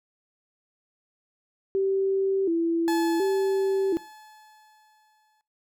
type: tone with vibrato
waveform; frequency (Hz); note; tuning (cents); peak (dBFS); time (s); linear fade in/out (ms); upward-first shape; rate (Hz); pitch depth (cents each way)
sine; 359.6; F#4; -49; -21; 1.75-3.97; 0; square; 0.69; 130
type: tone with exponential decay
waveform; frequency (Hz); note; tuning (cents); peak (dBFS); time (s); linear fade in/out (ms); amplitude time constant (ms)
30% pulse; 860; A5; -40; -24; 2.88-5.41; 0; 550
effects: noise-tail reverb RT60 0.3 s tail -20 dB re dry